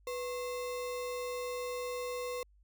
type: tone with sample-and-hold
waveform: sine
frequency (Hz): 493.9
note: B4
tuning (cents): 0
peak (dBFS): -35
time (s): 0.07-2.43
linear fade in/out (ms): 2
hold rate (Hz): 1575
effects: added 50 Hz sine -61 dBFS peak until 2.63 s